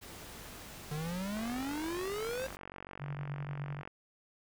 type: noise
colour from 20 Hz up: pink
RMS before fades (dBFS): -48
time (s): 0.01-2.57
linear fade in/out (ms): 20
type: exponential sweep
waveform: square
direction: up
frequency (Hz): 146.5 to 539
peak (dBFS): -36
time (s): 0.91-2.47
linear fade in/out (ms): 5
type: click train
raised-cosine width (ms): 0.5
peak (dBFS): -29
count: 118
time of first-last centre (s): 1.37-3.875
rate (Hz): 46.7
type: tone with tremolo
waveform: sine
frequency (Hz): 143.7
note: D3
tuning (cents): -37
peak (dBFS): -35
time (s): 2.99-3.83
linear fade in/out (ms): 50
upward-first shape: sine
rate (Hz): 10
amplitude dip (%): 45
effects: none